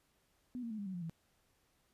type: tone with pitch steps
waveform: sine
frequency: 248.7 / 232 / 216.5 / 202 / 188.48 / 175.86 / 164.08 Hz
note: B3 / A#3 / A3 / G#3 / F#3 / F3 / E3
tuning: +12 / -8 / -28 / -48 / +32 / +12 / -8 cents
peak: -39 dBFS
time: 0.55-1.096 s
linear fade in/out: 0 ms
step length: 78 ms
effects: pink hiss -75 dBFS RMS until 1.93 s + resampled to 32000 Hz